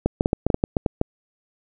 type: clicks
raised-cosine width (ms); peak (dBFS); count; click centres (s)
2; -5; 11; 0.06 / 0.209 / 0.259 / 0.331 / 0.466 / 0.502 / 0.544 / 0.639 / 0.768 / 0.862 / 1.014
effects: none